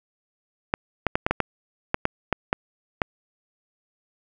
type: clicks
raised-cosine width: 0.5 ms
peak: -5 dBFS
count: 11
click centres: 0.739 / 1.067 / 1.155 / 1.265 / 1.31 / 1.403 / 1.944 / 2.054 / 2.327 / 2.529 / 3.018 s
effects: none